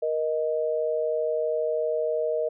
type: tone pair together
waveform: sine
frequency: 471.5 / 624 Hz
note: A#4 / D#5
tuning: +20 / +5 cents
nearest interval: perfect fourth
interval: 485 cents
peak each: -26 dBFS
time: 0.02-2.49 s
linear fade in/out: 10 ms
effects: none